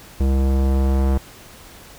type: tone with low-pass filter sweep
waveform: square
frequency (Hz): 66.9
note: C2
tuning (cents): +39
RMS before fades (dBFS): -17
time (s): 0.2-1.18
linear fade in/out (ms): 5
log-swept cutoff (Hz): 500 to 980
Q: 0.8
effects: pink hiss -43 dBFS RMS until 1.98 s